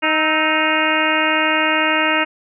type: harmonic tone with a mistuned harmonic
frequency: 311.1 Hz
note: D#4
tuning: in tune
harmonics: 1 / 2 / 3 / 4 / 5 / 6 / 7 / 8 / 9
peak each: -23 / -23 / -23 / -23 / -23 / -23 / -23 / -23 / -23 dBFS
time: 0.02-2.25 s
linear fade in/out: 20 ms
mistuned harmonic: 4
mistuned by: +70 cents
effects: none